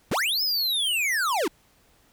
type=linear two-way sweep; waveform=square; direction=up then down; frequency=56.5 to 5250 to 267.2 Hz; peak=-23 dBFS; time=0.11-1.48 s; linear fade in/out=5 ms; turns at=0.42 s; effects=pink hiss -61 dBFS RMS until 2.12 s